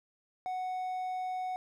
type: tone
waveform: triangle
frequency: 740 Hz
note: F#5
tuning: in tune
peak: -31 dBFS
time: 0.46-1.56 s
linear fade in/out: 0 ms
effects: none